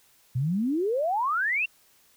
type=exponential sweep; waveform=sine; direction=up; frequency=118.3 to 2794 Hz; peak=-23 dBFS; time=0.35-1.66 s; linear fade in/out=10 ms; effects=white hiss -61 dBFS RMS until 2.16 s